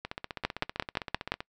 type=two click trains; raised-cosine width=0.3 ms; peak=-10 / -19 dBFS; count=6 / 22; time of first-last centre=0.45-1.32 / 0.05-1.405 s; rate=5.75 / 15.5 Hz; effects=noise-tail reverb RT60 0.1 s tail -25 dB re dry